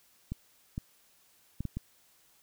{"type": "clicks", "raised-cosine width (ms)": 5, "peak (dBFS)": -22, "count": 5, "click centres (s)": [0.32, 0.779, 1.606, 1.653, 1.77], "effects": ["white hiss -65 dBFS RMS until 2.42 s"]}